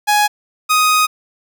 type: tone pair in turn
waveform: sawtooth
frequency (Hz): 834 / 1249.6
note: G#5 / D#6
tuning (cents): +7 / +7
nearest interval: perfect fifth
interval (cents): 700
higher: second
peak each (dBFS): -7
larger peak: neither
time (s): 0.07-0.28 / 0.69-1.07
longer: second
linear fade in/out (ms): 20
effects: none